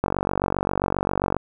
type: click train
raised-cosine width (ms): 1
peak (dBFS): -7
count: 64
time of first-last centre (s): 0.04-1.366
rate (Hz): 47.5
effects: 8-bit